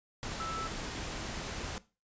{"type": "tone in noise", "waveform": "sine", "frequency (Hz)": 1318.5, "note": "E6", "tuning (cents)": 0, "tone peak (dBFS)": -36, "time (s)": [0.4, 0.67], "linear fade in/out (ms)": 0, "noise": "pink", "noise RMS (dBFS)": -39, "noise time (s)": [0.23, 1.78], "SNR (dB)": 0, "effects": ["noise-tail reverb RT60 0.3 s tail -18 dB re dry", "resampled to 16000 Hz"]}